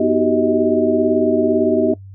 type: tone cluster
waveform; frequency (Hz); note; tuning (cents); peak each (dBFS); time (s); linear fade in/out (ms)
sine; 245 / 312.8 / 373.8 / 391.7 / 632; B3 / D#4 / F#4 / G4 / D#5; -14 / +9 / +18 / -1 / +27; -19; 0-1.94; 5
effects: noise-tail reverb RT60 0.1 s tail -21 dB re dry + added 97 Hz sine -34 dBFS peak until 2.14 s